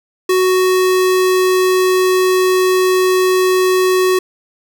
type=tone; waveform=square; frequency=370.7 Hz; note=F#4; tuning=3 cents sharp; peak=-11 dBFS; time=0.29-4.19 s; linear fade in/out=5 ms; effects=8-bit